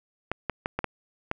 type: clicks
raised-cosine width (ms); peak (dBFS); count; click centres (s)
0.5; -12; 6; 0.316 / 0.497 / 0.659 / 0.79 / 0.843 / 1.314
effects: none